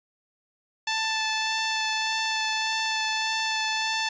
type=tone with vibrato; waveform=10% pulse; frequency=880 Hz; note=A5; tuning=in tune; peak=-16 dBFS; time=0.87-4.09 s; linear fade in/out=5 ms; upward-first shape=sine; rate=1.7 Hz; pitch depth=10 cents each way; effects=resampled to 16000 Hz + 9-bit